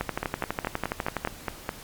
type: two click trains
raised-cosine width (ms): 0.5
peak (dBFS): -12 / -11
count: 8 / 16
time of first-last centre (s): 0.23-1.691 / 0.01-1.25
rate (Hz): 4.79 / 12.1
effects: pink hiss -44 dBFS RMS until 1.83 s + MP3 96 kbps